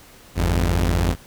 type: tone pair together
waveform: sawtooth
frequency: 50.63 / 85.7 Hz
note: G#1 / F2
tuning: -43 / -32 cents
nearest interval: major sixth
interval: 911 cents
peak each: -16 dBFS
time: 0.35-1.16 s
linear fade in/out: 50 ms
effects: pink hiss -47 dBFS RMS until 1.26 s